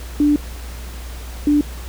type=tone bursts at uneven times; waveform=sine; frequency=293.7 Hz; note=D4; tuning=in tune; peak=-11 dBFS; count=2; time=0.2-0.36 / 1.47-1.61 s; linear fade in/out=2 ms; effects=added 60 Hz sine -29 dBFS peak until 1.88 s + pink hiss -38 dBFS RMS until 1.88 s